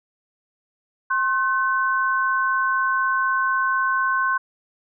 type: tone pair together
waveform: sine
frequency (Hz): 1064 / 1519.9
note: C6 / F#6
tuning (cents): +29 / +46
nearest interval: tritone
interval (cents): 617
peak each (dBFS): -21 / -21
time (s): 1.1-4.38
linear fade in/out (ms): 10
effects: none